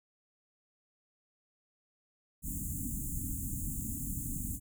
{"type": "band-stop noise", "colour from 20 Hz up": "pink", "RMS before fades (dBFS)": -37, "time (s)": [2.42, 4.6], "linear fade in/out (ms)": 50, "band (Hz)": [300, 6800], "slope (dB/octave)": 96, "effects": []}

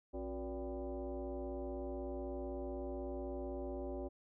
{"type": "tone with frequency modulation", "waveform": "sine", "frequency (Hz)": 153.5, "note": "D#3", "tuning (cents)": -23, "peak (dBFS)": -39, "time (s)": [0.13, 4.09], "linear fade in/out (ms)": 20, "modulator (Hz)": 211, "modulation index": 2.4, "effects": []}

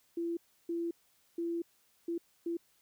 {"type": "tone bursts at uneven times", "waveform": "sine", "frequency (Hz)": 338.3, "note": "E4", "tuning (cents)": 45, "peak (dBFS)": -32, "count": 5, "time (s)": [[0.17, 0.37], [0.69, 0.91], [1.38, 1.62], [2.08, 2.18], [2.46, 2.57]], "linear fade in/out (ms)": 5, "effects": ["white hiss -70 dBFS RMS until 2.81 s"]}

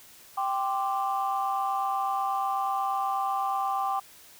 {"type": "chord", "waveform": "sine", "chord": "G suspended fourth", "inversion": "none", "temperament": "equal", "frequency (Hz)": [784, 1046.5, 1174.7], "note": ["G5", "C6", "D6"], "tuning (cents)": [0, 0, 0], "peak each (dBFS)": [-27, -32, -30], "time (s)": [0.37, 4], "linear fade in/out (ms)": 10, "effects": ["tanh soft clip ceiling -18 dBFS", "white hiss -52 dBFS RMS until 4.39 s"]}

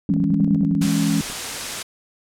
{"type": "chord", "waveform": "sine", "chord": "C# minor", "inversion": "first", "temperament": "equal", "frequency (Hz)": [164.81, 207.7, 277.2], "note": ["E3", "G#3", "C#4"], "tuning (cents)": [0, 0, 0], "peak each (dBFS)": -21, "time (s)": [0.09, 1.21], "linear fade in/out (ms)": 2}
{"type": "tone bursts", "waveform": "sine", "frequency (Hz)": 193.4, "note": "G3", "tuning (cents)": -23, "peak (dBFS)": -17, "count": 8, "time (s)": [0.1, 0.853], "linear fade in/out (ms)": 0, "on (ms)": 39, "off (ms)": 63}
{"type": "clicks", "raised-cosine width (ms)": 2, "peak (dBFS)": -22, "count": 7, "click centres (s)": [0.165, 0.4, 0.477, 0.559, 0.634, 0.882, 1.3]}
{"type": "noise", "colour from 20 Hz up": "white", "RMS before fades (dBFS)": -27, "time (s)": [0.81, 1.83], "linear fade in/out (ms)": 10}
{"effects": ["low-pass 9000 Hz 12 dB/octave"]}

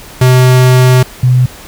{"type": "tone pair in turn", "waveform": ["square", "sine"], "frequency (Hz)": [127.4, 126.16], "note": ["C3", "B2"], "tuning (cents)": [-46, 37], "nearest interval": "unison", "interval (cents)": 17, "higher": "first", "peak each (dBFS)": -4, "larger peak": "neither", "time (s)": [[0.21, 1.03], [1.23, 1.46]], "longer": "first", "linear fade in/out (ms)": 5, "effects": ["pink hiss -32 dBFS RMS until 1.67 s"]}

